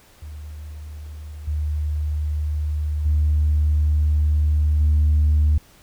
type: tone with level steps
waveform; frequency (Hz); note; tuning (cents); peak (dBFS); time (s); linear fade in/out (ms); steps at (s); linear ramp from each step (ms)
sine; 75.4; D2; +46; -32 / -20 / -14 / -12; 0.22-5.58; 5; 1.47 / 3.05 / 4.8; 10
effects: tanh soft clip ceiling -11 dBFS + pink hiss -52 dBFS RMS until 5.82 s